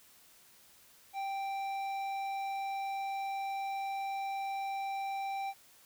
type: tone with tanh clipping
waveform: triangle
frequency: 784 Hz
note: G5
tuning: in tune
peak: -36 dBFS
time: 1.13-5.54 s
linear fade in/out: 50 ms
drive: 15 dB
effects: white hiss -61 dBFS RMS until 5.85 s